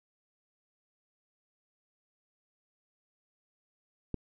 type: click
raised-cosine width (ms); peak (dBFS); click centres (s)
3; -20; 4.143
effects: none